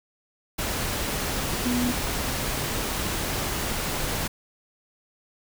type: tone in noise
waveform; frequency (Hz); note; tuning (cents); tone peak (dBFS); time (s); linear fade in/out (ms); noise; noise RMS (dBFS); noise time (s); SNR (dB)
sine; 244.9; B3; -14; -23; 1.65-1.92; 10; pink; -28; 0.58-4.28; +2
effects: none